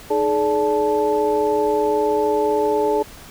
sine tone cluster, 308.4 / 424.5 / 580 / 874 Hz, D#4 / G#4 / D5 / A5, -15 / +38 / -22 / -12 cents, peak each -26 / -18 / -24 / -22 dBFS, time 0.1-3.03 s, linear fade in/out 10 ms, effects pink hiss -41 dBFS RMS until 3.3 s

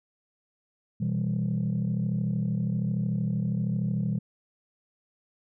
sine chord, E minor, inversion second, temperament just, 123.61 / 164.81 / 197.78 Hz, B2 / E3 / G3, +2 / 0 / +16 cents, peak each -28 dBFS, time 1-4.19 s, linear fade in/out 10 ms, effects tanh soft clip ceiling -20 dBFS

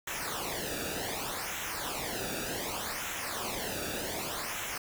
pink noise with flanger, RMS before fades -36 dBFS, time 0.07-4.78 s, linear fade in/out 5 ms, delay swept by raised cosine 0.21 to 0.97 ms, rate 0.66 Hz, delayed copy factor -0.75, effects none

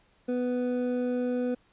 triangle tone pair together, 247.7 / 495.9 Hz, B3 / B4, +5 / +7 cents, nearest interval octave, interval 1202 cents, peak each -26 / -28 dBFS, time 0.28-1.55 s, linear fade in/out 10 ms, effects pink hiss -65 dBFS RMS until 1.72 s + resampled to 8000 Hz

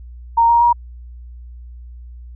sine tone with pitch steps, 927 / 938.9 / 950.9 Hz, A#5 / A#5 / A#5, -10 / +12 / +34 cents, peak -9 dBFS, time 0.37-0.73 s, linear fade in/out 10 ms, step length 120 ms, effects added 60 Hz sine -33 dBFS peak until 2.35 s

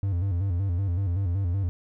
triangle tone with vibrato, 92.5 Hz, F#2, in tune, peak -21 dBFS, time 0.03-1.69 s, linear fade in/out 0 ms, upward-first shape square, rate 5.3 Hz, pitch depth 110 cents each way, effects none

